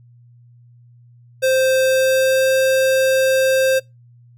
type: tone with pitch glide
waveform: square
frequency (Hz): 523.3 to 527.2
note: C5 to C5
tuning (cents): 0 to +13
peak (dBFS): -14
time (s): 1.42-3.8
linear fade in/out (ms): 20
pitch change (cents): +13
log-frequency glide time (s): 1.83-2.52
effects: noise-tail reverb RT60 0.2 s tail -25 dB re dry + added 120 Hz sine -45 dBFS peak until 4.37 s